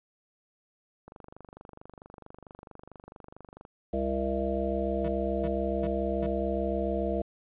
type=click train; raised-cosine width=1 ms; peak=-32 dBFS; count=64; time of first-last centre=1.08-3.651 s; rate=24.5 Hz
type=harmonic tone; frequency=67 Hz; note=C2; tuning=42 cents sharp; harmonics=1 / 3 / 5 / 7 / 9 / 10; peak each=-34 / -34 / -34 / -34 / -34 / -34 dBFS; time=3.93-7.22 s; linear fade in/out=5 ms
type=tone bursts; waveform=40% pulse; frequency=161.3 Hz; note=E3; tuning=37 cents flat; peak=-34 dBFS; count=4; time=5.04-6.266 s; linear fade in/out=5 ms; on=44 ms; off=350 ms
effects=resampled to 8000 Hz + 10-bit